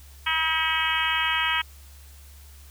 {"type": "harmonic tone with a mistuned harmonic", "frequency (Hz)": 320.2, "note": "D#4", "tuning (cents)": 50, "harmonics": [3, 4, 5, 6, 7, 8, 9, 10], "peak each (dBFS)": [-30, -30, -30, -30, -30, -30, -30, -30], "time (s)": [0.26, 1.62], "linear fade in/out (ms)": 10, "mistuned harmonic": 9, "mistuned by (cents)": 25, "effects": ["added 70 Hz sine -45 dBFS peak until 2.7 s", "white hiss -53 dBFS RMS until 2.7 s"]}